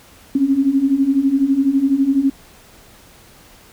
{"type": "beating tone pair", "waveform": "sine", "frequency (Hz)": [264.8, 276.8], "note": ["C4", "C#4"], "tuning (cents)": [21, -2], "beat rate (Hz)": 12, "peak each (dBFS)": [-18, -14], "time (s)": [0.35, 2.3], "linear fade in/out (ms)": 5, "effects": ["pink hiss -46 dBFS RMS until 3.72 s"]}